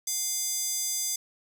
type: tone with high-pass filter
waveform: square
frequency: 700 Hz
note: F5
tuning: 4 cents sharp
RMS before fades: -30 dBFS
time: 0.07-1.16 s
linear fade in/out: 5 ms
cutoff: 6500 Hz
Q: 2.6
effects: none